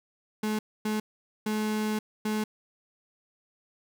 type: tone bursts at uneven times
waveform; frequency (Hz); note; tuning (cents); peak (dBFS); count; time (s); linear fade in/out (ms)
35% pulse; 214.4; A3; -45; -25; 4; 0.43-0.59 / 0.85-1 / 1.46-1.99 / 2.25-2.44; 5
effects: none